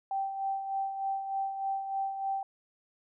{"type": "tone with tremolo", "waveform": "sine", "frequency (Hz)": 780, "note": "G5", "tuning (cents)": -9, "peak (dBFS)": -28, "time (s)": [0.11, 2.43], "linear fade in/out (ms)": 2, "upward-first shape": "sine", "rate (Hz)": 3.3, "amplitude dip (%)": 55, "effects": []}